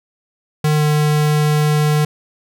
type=tone with pitch glide; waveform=square; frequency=151.8 to 150.49 Hz; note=D#3 to D3; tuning=-42 to +43 cents; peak=-13 dBFS; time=0.64-2.05 s; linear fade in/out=5 ms; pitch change=-15 cents; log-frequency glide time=0.76-0.82 s; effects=none